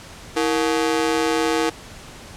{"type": "ring-modulated tone", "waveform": "sawtooth", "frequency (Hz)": 396.1, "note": "G4", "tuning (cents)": 18, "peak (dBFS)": -11, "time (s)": [0.36, 1.7], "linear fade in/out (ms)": 10, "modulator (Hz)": 70.5, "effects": ["pink hiss -40 dBFS RMS until 2.36 s", "low-pass 9000 Hz 12 dB/octave"]}